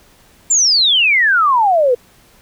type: exponential sweep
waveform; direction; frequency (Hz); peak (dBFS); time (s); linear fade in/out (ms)
sine; down; 7459 to 470.6; -9; 0.5-1.95; 10
effects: pink hiss -49 dBFS RMS until 2.41 s